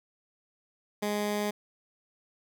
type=tone; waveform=15% pulse; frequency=207.7 Hz; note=G#3; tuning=in tune; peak=-22 dBFS; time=1.02-1.51 s; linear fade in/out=10 ms; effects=none